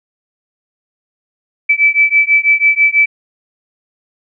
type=beating tone pair; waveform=sine; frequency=2308 / 2314.1 Hz; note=D7 / D7; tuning=-31 / -26 cents; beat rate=6.1 Hz; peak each=-11 dBFS; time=1.69-3.06 s; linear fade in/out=10 ms; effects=none